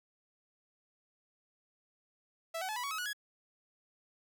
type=tone with pitch steps; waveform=sawtooth; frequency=659.3 / 753 / 860 / 982.1 / 1121.7 / 1281.1 / 1463.1 / 1671 Hz; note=E5 / F#5 / A5 / B5 / C#6 / E6 / F#6 / G#6; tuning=0 / +30 / -40 / -10 / +20 / -50 / -20 / +10 cents; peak=-32 dBFS; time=2.54-3.132 s; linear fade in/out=10 ms; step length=74 ms; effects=none